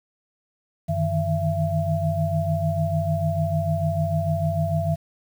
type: tone cluster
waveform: sine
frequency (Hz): 94.4 / 152.3 / 159 / 672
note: F#2 / D#3 / D#3 / E5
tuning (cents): +35 / -37 / +38 / +33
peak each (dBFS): -26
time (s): 0.88-4.96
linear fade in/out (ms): 20
effects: 8-bit